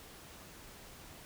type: silence
effects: pink hiss -53 dBFS RMS until 1.25 s